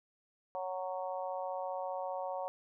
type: harmonic tone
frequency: 185 Hz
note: F#3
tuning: in tune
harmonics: 3 / 4 / 5 / 6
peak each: -39 / -40 / -42 / -48 dBFS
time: 0.55-2.48 s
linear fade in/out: 0 ms
effects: none